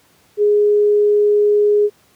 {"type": "tone", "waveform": "sine", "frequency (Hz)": 415.3, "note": "G#4", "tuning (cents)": 0, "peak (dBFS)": -10, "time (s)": [0.37, 1.9], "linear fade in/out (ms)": 50, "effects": ["pink hiss -54 dBFS RMS until 2.15 s", "high-pass 100 Hz 12 dB/octave"]}